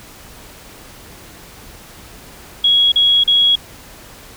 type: tone bursts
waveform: sine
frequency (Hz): 3323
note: G#7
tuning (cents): 0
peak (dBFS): -9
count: 3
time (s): 2.64-3.556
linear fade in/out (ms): 5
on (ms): 280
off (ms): 38
effects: pink hiss -39 dBFS RMS until 4.36 s